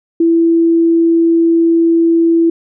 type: tone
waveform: sine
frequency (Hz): 332.7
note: E4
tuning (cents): +16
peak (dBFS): -7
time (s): 0.2-2.5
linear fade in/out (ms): 5
effects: none